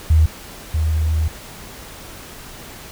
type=tone pair in turn; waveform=sine; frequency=78.8 / 78.8 Hz; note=D#2 / D#2; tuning=+23 / +23 cents; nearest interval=unison; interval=0 cents; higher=neither; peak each=-9 / -15 dBFS; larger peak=first; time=0.1-0.26 / 0.74-1.28 s; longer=second; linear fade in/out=5 ms; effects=pink hiss -37 dBFS RMS until 2.91 s